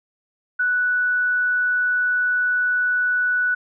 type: tone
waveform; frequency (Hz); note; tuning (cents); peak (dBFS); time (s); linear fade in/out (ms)
sine; 1480; F#6; 0; -17; 0.59-3.55; 10
effects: none